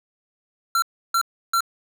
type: tone bursts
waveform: square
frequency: 1360 Hz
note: F6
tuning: 46 cents flat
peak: -18 dBFS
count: 3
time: 0.75-1.606 s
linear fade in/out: 2 ms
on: 72 ms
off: 320 ms
effects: none